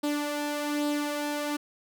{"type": "tone with flanger", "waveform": "sawtooth", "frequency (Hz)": 293.7, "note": "D4", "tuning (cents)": 0, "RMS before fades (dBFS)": -30, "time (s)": [0.03, 1.57], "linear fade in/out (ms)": 10, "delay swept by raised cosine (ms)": [0.23, 2.23], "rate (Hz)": 1.2, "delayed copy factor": 0.5, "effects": []}